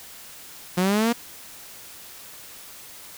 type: linear sweep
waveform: sawtooth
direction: up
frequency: 175.7 to 240 Hz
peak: -15 dBFS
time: 0.77-1.13 s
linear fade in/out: 10 ms
effects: white hiss -43 dBFS RMS until 3.17 s